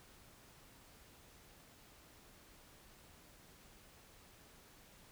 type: silence
effects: pink hiss -62 dBFS RMS until 5.11 s